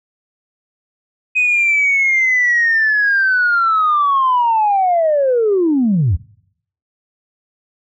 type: linear sweep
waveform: sine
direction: down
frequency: 2517 to 72.3 Hz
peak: -10 dBFS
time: 1.35-6.17 s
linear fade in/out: 20 ms
effects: noise-tail reverb RT60 0.7 s tail -23 dB re dry + tanh soft clip ceiling -7 dBFS